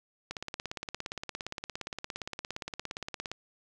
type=click train; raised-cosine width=0.2 ms; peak=-19 dBFS; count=53; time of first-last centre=0.31-3.316 s; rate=17.3 Hz; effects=none